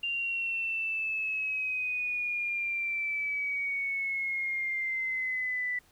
sine exponential sweep, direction down, 2790 to 1975.5 Hz, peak -29 dBFS, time 0.03-5.79 s, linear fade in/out 5 ms, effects pink hiss -63 dBFS RMS until 5.91 s

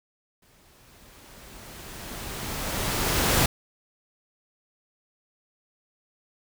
pink noise with exponential growth, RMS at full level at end -20 dBFS, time 0.42-3.46 s, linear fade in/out 5 ms, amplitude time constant 660 ms, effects none

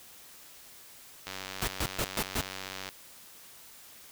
click train, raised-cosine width 0.2 ms, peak -20 dBFS, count 155, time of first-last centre 1.27-2.889 s, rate 95.1 Hz
pink noise bursts, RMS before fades -30 dBFS, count 5, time 1.62-2.41 s, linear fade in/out 0 ms, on 54 ms, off 130 ms
effects white hiss -52 dBFS RMS until 4.11 s

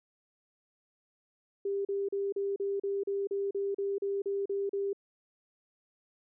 sine tone bursts, 397.4 Hz, G4, 24 cents sharp, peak -29 dBFS, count 14, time 1.65-4.931 s, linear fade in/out 5 ms, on 200 ms, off 37 ms, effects none

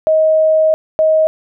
sine tone bursts at uneven times, 630 Hz, D#5, 21 cents sharp, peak -8 dBFS, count 2, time 0.07-0.74 / 0.99-1.27 s, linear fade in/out 0 ms, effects none

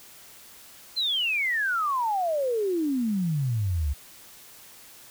sine exponential sweep, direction down, 4186 to 66.7 Hz, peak -23 dBFS, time 0.96-3.94 s, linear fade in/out 20 ms, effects white hiss -49 dBFS RMS until 5.1 s

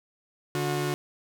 sawtooth tone pair together, 145.33 / 361.7 Hz, D3 / F#4, -18 / -39 cents, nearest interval octave + major third, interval 1579 cents, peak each -25 dBFS, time 0.55-0.94 s, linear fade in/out 0 ms, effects none

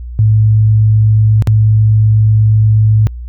sine tone with dropouts, 108.2 Hz, A2, 29 cents flat, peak -5 dBFS, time 0.19-3.07 s, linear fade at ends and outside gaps 0 ms, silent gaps 1.423-1.473 s, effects added 60 Hz sine -22 dBFS peak until 3.28 s

